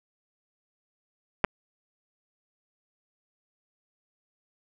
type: clicks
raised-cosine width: 0.5 ms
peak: -7 dBFS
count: 2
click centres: 1.442 / 1.447 s
effects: none